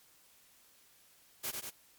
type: noise with echo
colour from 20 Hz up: white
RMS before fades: -37 dBFS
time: 1.43-1.52 s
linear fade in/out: 20 ms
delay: 94 ms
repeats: 2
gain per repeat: -3 dB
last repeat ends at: 1.708 s
effects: white hiss -64 dBFS RMS until 1.98 s + MP3 96 kbps